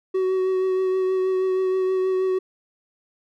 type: tone with vibrato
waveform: triangle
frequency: 375.1 Hz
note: F#4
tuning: 24 cents sharp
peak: -17 dBFS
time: 0.14-2.39 s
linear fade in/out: 10 ms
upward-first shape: triangle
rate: 6.3 Hz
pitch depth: 19 cents each way
effects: none